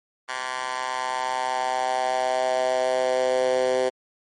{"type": "tone with high-pass filter sweep", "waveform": "10% pulse", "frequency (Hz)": 128.3, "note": "C3", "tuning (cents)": -34, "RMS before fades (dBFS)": -24, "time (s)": [0.28, 3.9], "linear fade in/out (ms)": 20, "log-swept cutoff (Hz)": [1200, 450], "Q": 3.8, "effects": ["low-pass 9000 Hz 12 dB/octave", "MP3 48 kbps"]}